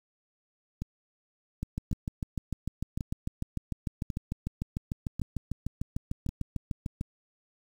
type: two click trains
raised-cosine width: 5 ms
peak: -21 / -19 dBFS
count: 6 / 37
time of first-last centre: 0.82-6.29 / 1.63-7.011 s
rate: 0.914 / 6.69 Hz
effects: 8-bit